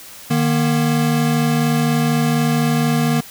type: tone pair together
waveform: square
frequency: 152.88 / 237 Hz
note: D#3 / A#3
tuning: -30 / +29 cents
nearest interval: minor sixth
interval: 759 cents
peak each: -18 dBFS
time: 0.3-3.21 s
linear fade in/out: 10 ms
effects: white hiss -38 dBFS RMS until 3.3 s